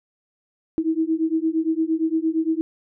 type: beating tone pair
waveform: sine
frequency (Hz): 317.5 / 326.2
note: D#4 / E4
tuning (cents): +35 / -18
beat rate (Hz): 8.7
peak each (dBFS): -22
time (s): 0.78-2.61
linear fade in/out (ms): 0
effects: none